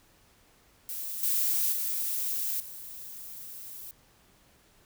violet noise with level steps, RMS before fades -36 / -27 / -31 / -43 dBFS, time 0.89-3.91 s, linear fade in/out 0 ms, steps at 1.23 / 1.72 / 2.6 s, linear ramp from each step 2 ms, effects pink hiss -62 dBFS RMS until 4.85 s

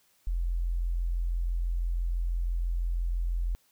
sine tone, 43.02 Hz, F1, 25 cents flat, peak -26 dBFS, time 0.27-3.55 s, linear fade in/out 0 ms, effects white hiss -67 dBFS RMS until 3.71 s

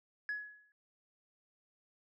sine tone with exponential decay, 1687 Hz, G#6, 27 cents sharp, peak -31 dBFS, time 0.29-0.72 s, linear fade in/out 1 ms, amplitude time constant 92 ms, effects tanh soft clip ceiling -32 dBFS

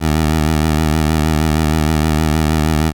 15% pulse tone with vibrato, 77.78 Hz, D#2, in tune, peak -6 dBFS, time 0-2.93 s, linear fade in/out 50 ms, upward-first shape sine, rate 6.4 Hz, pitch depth 56 cents each way, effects none

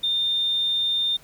triangle tone, 3620 Hz, A7, 48 cents sharp, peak -17 dBFS, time 0.03-1.17 s, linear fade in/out 10 ms, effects tanh soft clip ceiling -18 dBFS + pink hiss -52 dBFS RMS until 1.23 s

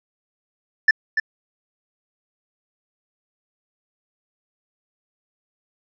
triangle tone with echo, 1760 Hz, A6, in tune, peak -8 dBFS, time 0.88-0.91 s, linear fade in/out 5 ms, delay 290 ms, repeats 1, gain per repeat -7 dB, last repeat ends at 1.2 s, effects resampled to 16000 Hz

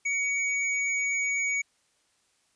square tone, 2248 Hz, C#7, 24 cents sharp, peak -26 dBFS, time 0.05-1.62 s, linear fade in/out 10 ms, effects white hiss -69 dBFS RMS until 2.55 s + resampled to 22050 Hz

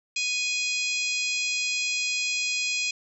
harmonic tone, 830.6 Hz, G#5, in tune, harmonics 3 / 4 / 5 / 6 / 7 / 8 / 9, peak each -27 / -35 / -34 / -34 / -39 / -37 / -36 dBFS, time 0.16-2.91 s, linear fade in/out 5 ms, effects none

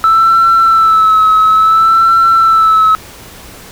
sine tone with vibrato, 1316 Hz, E6, 3 cents flat, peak -3 dBFS, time 0.04-2.95 s, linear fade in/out 0 ms, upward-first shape sine, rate 0.58 Hz, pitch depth 41 cents each way, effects tanh soft clip ceiling -2 dBFS + pink hiss -33 dBFS RMS until 3.71 s

